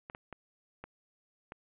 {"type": "clicks", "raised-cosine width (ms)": 0.5, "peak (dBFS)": -28, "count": 5, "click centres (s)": [0.099, 0.149, 0.327, 0.84, 1.521], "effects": ["resampled to 8000 Hz", "11-bit"]}